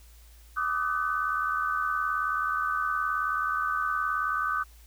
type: tone cluster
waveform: sine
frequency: 1173 / 1252 / 1512 Hz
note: D6 / D#6 / F#6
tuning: -2 / +10 / +37 cents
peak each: -30 dBFS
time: 0.56-4.64 s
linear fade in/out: 20 ms
effects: added 57 Hz sine -50 dBFS peak until 4.86 s + white hiss -59 dBFS RMS until 4.86 s